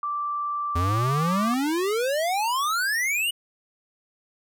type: tone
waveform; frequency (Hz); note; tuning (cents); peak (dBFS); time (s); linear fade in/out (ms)
sine; 1171; D6; -5; -25; 0.03-1.54; 2
type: exponential sweep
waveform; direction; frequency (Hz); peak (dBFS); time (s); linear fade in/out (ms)
square; up; 82.41 to 2977; -23; 0.75-3.31; 10
effects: none